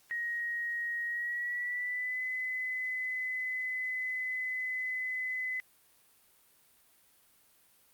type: tone with pitch glide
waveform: sine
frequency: 1884 to 2019 Hz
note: A#6 to B6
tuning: +18 to +38 cents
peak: -32 dBFS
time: 0.11-5.6 s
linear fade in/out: 0 ms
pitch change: +120 cents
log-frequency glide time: 1.06-2.23 s
effects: white hiss -65 dBFS RMS until 7.93 s + Opus 48 kbps